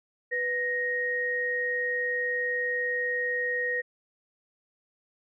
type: tone pair together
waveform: sine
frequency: 493.9 / 1870.1 Hz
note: B4 / A#6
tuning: 0 / +5 cents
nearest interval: octave + major seventh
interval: 2305 cents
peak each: -32 / -27 dBFS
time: 0.31-3.82 s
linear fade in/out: 20 ms
effects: none